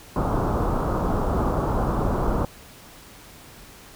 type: low-pass noise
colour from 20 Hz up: pink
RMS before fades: -23 dBFS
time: 0.16-2.45 s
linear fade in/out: 2 ms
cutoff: 1300 Hz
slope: 48 dB/octave
effects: pink hiss -46 dBFS RMS until 3.95 s